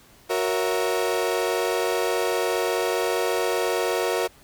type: chord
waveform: 35% pulse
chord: F# dominant seventh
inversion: none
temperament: equal with one note detuned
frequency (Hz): 367 / 466.2 / 554.4 / 659.3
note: F#4 / A#4 / C#5 / E5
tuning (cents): -14 / 0 / 0 / 0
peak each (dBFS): -25 / -24 / -28 / -28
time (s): 0.29-4.28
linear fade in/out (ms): 20
effects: pink hiss -53 dBFS RMS until 4.43 s